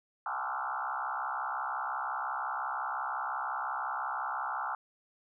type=tone with frequency modulation; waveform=sine; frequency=1100 Hz; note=C#6; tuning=14 cents flat; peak=-32 dBFS; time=0.26-4.75 s; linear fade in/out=2 ms; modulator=65.7 Hz; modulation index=5.1; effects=none